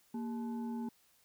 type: tone with frequency modulation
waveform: sine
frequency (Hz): 233.1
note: A#3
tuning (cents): 0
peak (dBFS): -36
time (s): 0.14-0.89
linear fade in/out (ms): 5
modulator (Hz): 633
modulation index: 0.48
effects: white hiss -69 dBFS RMS until 1.24 s